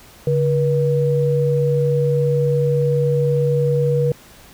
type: tone pair together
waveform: sine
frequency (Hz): 143.06 / 481.2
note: D3 / B4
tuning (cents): -45 / -45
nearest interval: octave + major sixth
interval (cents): 2100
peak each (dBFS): -17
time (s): 0.27-4.12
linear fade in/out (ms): 2
effects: pink hiss -45 dBFS RMS until 4.53 s